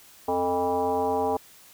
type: tone with frequency modulation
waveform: sine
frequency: 622.3 Hz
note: D#5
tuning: in tune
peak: -22 dBFS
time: 0.28-1.37 s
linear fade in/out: 5 ms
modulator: 179 Hz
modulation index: 1.8
effects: white hiss -52 dBFS RMS until 1.73 s